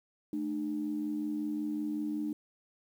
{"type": "tone pair together", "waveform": "sine", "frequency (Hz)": [216.3, 301.7], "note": ["A3", "D4"], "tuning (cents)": [-29, 47], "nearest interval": "tritone", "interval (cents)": 576, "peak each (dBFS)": [-37, -32], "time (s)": [0.33, 2.33], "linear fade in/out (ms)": 2, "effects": ["tanh soft clip ceiling -24 dBFS", "10-bit"]}